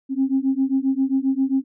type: beating tone pair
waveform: sine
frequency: 264.1 / 271.6 Hz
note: C4 / C#4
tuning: +16 / -35 cents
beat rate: 7.5 Hz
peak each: -20 dBFS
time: 0.09-1.64 s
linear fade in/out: 50 ms
effects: tanh soft clip ceiling -10 dBFS